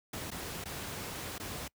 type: noise with dropouts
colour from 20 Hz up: pink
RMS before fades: -40 dBFS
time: 0.13-1.68 s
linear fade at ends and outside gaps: 5 ms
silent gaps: 0.305-0.314 / 0.641-0.655 / 1.382-1.398 s
effects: noise-tail reverb RT60 0.1 s tail -25 dB re dry + high-pass 60 Hz 12 dB/octave